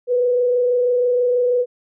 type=tone with frequency modulation; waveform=sine; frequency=492.5 Hz; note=B4; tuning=5 cents flat; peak=-14 dBFS; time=0.07-1.66 s; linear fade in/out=50 ms; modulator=26.2 Hz; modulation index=0.35; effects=none